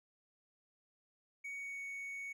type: tone with pitch glide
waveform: triangle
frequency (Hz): 2240 to 2226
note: C#7 to C#7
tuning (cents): +18 to +7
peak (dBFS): -40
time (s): 1.44-2.33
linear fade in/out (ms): 10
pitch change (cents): -11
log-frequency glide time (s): 1.55-1.83
effects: none